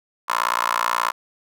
15% pulse tone with high-pass filter, 58.5 Hz, A#1, 7 cents sharp, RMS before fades -22 dBFS, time 0.28-1.12 s, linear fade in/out 20 ms, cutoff 1100 Hz, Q 5.9, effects none

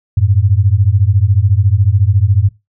sine beating tone pair, 92.5 / 106.5 Hz, F#2 / G#2, 0 / +44 cents, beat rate 14 Hz, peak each -11 / -11 dBFS, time 0.17-2.49 s, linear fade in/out 5 ms, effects noise-tail reverb RT60 0.2 s tail -17 dB re dry

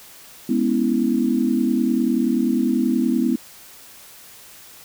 sine chord, C# minor seventh, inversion second, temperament equal with one note detuned, 207.7 / 246.9 / 277.2 / 326.2 Hz, G#3 / B3 / C#4 / E4, 0 / 0 / 0 / -18 cents, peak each -24 / -19 / -25 / -23 dBFS, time 0.49-3.36 s, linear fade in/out 5 ms, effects white hiss -44 dBFS RMS until 4.84 s

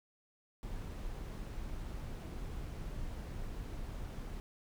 brown noise, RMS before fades -42 dBFS, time 0.63-4.4 s, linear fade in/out 0 ms, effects none

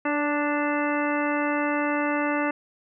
harmonic tone with a mistuned harmonic, 293.7 Hz, D4, in tune, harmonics 1 / 2 / 3 / 4 / 5 / 6 / 7 / 9, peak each -26 / -29 / -31 / -32 / -33 / -34 / -34 / -36 dBFS, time 0.05-2.51 s, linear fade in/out 5 ms, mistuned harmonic 2, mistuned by -17 cents, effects none

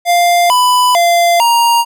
square tone with pitch steps, 698 / 995 / 690 / 937 Hz, F5 / B5 / F5 / A#5, -1 / +13 / -21 / +9 cents, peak -8 dBFS, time 0.05-1.85 s, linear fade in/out 50 ms, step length 450 ms, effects none

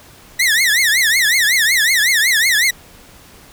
sawtooth tone with vibrato, 1905 Hz, A#6, 37 cents sharp, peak -8 dBFS, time 0.39-2.71 s, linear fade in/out 10 ms, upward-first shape triangle, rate 5.4 Hz, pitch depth 260 cents each way, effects pink hiss -43 dBFS RMS until 3.52 s

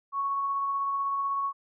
sine tone with tremolo, 1108.7 Hz, C#6, in tune, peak -25 dBFS, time 0.12-1.53 s, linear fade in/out 50 ms, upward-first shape triangle, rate 16 Hz, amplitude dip 25%, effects none

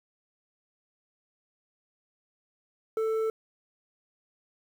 square tone with low-pass filter, 442.4 Hz, A4, 9 cents sharp, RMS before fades -28 dBFS, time 2.97-3.3 s, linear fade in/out 2 ms, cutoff 900 Hz, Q 4.3, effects 9-bit

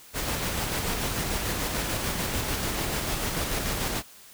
pink noise with tremolo, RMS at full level -28 dBFS, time 0.13-4.03 s, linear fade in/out 50 ms, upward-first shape square, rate 6.8 Hz, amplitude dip 25%, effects white hiss -50 dBFS RMS until 4.33 s

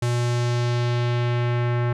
square tone with low-pass filter sweep, 120.6 Hz, B2, 41 cents flat, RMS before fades -22 dBFS, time 0.02-1.93 s, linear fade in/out 5 ms, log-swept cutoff 8900 to 1800 Hz, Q 1.2, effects none

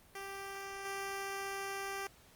10% pulse tone with level steps, 392.7 Hz, G4, 3 cents sharp, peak -34 / -30 dBFS, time 0.15-2.07 s, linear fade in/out 2 ms, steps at 0.85 s, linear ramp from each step 2 ms, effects pink hiss -62 dBFS RMS until 2.35 s + Opus 32 kbps

